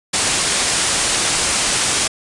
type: low-pass noise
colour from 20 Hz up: white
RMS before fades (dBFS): -18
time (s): 0.13-2.08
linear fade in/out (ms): 10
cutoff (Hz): 10000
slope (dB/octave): 96
effects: resampled to 24000 Hz